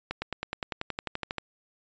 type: accelerating click train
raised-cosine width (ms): 0.3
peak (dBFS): -15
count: 15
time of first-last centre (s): 0.11-1.383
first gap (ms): 110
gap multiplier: 0.97
effects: resampled to 16000 Hz